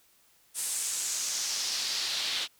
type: noise with band-pass filter sweep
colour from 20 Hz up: pink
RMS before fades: -32 dBFS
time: 0.54-2.48 s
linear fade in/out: 50 ms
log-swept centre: 9200 to 3500 Hz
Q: 2.3
effects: white hiss -64 dBFS RMS until 2.59 s